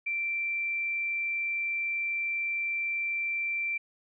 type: tone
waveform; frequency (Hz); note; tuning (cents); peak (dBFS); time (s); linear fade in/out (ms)
sine; 2349; D7; 0; -28; 0.06-3.78; 10
effects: none